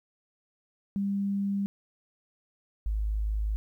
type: tone pair in turn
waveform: sine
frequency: 199 / 52.71 Hz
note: G3 / G#1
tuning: +26 / +26 cents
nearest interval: octave + major seventh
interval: 2300 cents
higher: first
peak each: -26 dBFS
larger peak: neither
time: 0.96-1.66 / 2.86-3.56 s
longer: neither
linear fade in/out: 0 ms
effects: 11-bit